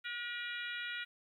harmonic tone, 479.5 Hz, A#4, 49 cents sharp, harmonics 3 / 4 / 5 / 6 / 7 / 8, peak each -42 / -44 / -46 / -48 / -49 / -50 dBFS, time 0.04-1.05 s, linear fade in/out 20 ms, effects 12-bit

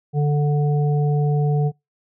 harmonic tone, 146.83 Hz, D3, in tune, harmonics 1 / 3 / 5, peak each -16 / -26 / -30 dBFS, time 0.13-1.72 s, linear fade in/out 50 ms, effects noise-tail reverb RT60 0.2 s tail -26 dB re dry

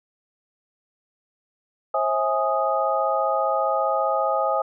sine tone cluster, 535 / 650 / 829 / 1245 Hz, C5 / E5 / G#5 / D#6, +38 / -24 / -3 / +1 cents, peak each -25 dBFS, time 1.94-4.62 s, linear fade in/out 5 ms, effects none

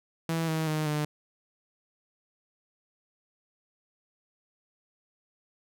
sawtooth tone with pitch steps, 164 / 159.24 / 154.62 / 150.13 Hz, E3 / D#3 / D#3 / D3, -9 / +40 / -11 / +38 cents, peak -23 dBFS, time 0.29-1.05 s, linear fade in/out 2 ms, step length 190 ms, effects none

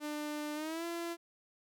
sawtooth tone with pitch glide, 298.7 to 339.2 Hz, D4 to E4, +29 to +50 cents, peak -33 dBFS, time 0-1.17 s, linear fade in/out 50 ms, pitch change +221 cents, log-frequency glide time 0.54-0.85 s, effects none

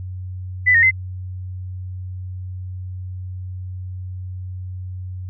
sine tone with pitch steps, 1995 / 1851 / 2059 Hz, B6 / A#6 / C7, +17 / -13 / -28 cents, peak -10 dBFS, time 0.66-0.912 s, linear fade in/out 20 ms, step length 84 ms, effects added 92 Hz sine -27 dBFS peak until 5.29 s

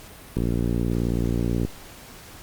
click train, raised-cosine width 3 ms, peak -11 dBFS, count 76, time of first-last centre 0.37-1.65 s, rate 58.6 Hz, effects pink hiss -44 dBFS RMS until 2.42 s + Opus 48 kbps

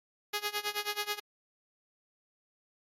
5% pulse tone with tremolo, 415.3 Hz, G#4, in tune, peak -18 dBFS, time 0.33-1.2 s, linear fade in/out 10 ms, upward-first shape sine, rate 9.3 Hz, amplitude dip 90%, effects MP3 64 kbps

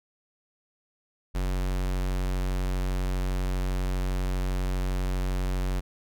square tone, 46.25 Hz, F#1, in tune, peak -26 dBFS, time 1.34-5.81 s, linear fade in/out 20 ms, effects none

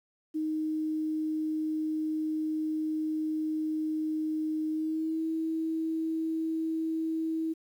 sine tone with pitch glide, 311.7 to 321.8 Hz, D#4 to E4, +3 to -42 cents, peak -28 dBFS, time 0.34-7.54 s, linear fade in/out 20 ms, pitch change +55 cents, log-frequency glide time 4.7-5.21 s, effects 10-bit

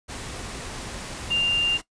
sine tone in noise, 2794 Hz, F7, in tune, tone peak -19 dBFS, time 1.3-1.78 s, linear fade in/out 20 ms, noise pink, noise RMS -35 dBFS, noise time 0.08-1.82 s, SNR +13 dB, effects noise-tail reverb RT60 0.1 s tail -17 dB re dry + resampled to 22050 Hz

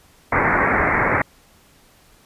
white low-pass noise, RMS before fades -18 dBFS, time 0.32-1.22 s, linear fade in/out 5 ms, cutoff 2200 Hz, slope 96 dB/octave, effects pink hiss -53 dBFS RMS until 2.25 s + resampled to 32000 Hz

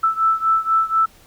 sine beating tone pair, 1318.5 / 1322.6 Hz, E6 / E6, 0 / +5 cents, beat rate 4.1 Hz, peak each -17 / -19 dBFS, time 0.03-1.06 s, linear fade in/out 10 ms, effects pink hiss -50 dBFS RMS until 1.26 s

